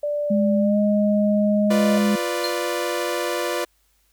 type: tone with pitch glide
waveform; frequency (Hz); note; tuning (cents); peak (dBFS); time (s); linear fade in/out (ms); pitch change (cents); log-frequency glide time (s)
sine; 587.3 to 622.2; D5 to D#5; 0 to 0; -21; 0.03-1.98; 5; +100; 0.58-0.78
type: tone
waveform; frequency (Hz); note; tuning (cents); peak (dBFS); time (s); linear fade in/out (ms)
sine; 207.7; G#3; 0; -17; 0.3-2.16; 10
type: chord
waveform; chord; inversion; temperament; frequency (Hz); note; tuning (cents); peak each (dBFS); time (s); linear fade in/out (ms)
sawtooth; B diminished; second; equal; 349.2 / 493.9 / 587.3; F4 / B4 / D5; 0 / 0 / 0; -23; 1.7-3.65; 10
type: tone with exponential decay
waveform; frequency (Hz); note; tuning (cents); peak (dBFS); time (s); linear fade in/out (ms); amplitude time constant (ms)
triangle; 4186; C8; 0; -20; 2.44-2.61; 2; 35
effects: added 50 Hz sine -65 dBFS peak until 4.12 s + white hiss -65 dBFS RMS until 4.12 s